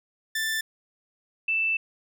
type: tone pair in turn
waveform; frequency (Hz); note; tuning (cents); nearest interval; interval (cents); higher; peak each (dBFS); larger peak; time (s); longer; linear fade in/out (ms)
sawtooth / sine; 1769 / 2651; A6 / E7; +9 / +9; perfect fifth; 700; second; -22; neither; 0.35-0.61 / 1.48-1.77; second; 5
effects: none